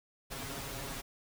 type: noise with comb filter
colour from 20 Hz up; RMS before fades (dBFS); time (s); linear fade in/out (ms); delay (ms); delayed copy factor
pink; -41; 0.3-1.02; 20; 7.3; +0.9
effects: none